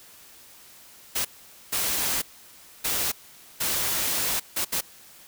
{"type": "noise bursts at uneven times", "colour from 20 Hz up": "white", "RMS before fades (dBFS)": -26, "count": 6, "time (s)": [[1.15, 1.25], [1.72, 2.22], [2.84, 3.12], [3.6, 4.4], [4.56, 4.65], [4.72, 4.81]], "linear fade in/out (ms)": 10, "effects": ["white hiss -50 dBFS RMS until 5.27 s"]}